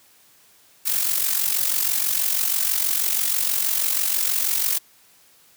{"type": "noise with amplitude modulation", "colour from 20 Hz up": "blue", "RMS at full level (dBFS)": -19, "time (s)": [0.85, 4.79], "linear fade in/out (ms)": 20, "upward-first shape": "sine", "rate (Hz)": 46.2, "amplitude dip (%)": 65, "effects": ["white hiss -55 dBFS RMS until 5.56 s", "high-pass 60 Hz 12 dB/octave"]}